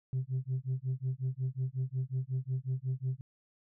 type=tone with tremolo; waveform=sine; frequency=130.2 Hz; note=C3; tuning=8 cents flat; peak=-26 dBFS; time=0.13-3.21 s; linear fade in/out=0 ms; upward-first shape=sine; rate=5.5 Hz; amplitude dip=100%; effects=tanh soft clip ceiling -27 dBFS